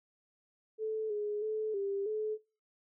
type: tone with pitch steps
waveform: sine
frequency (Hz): 436.9 / 417.1 / 433.1 / 396.9 / 430.1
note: A4 / G#4 / A4 / G4 / A4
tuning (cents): -12 / +7 / -27 / +22 / -39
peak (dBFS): -32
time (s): 0.78-2.38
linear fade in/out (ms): 50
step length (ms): 320
effects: noise-tail reverb RT60 0.4 s tail -22 dB re dry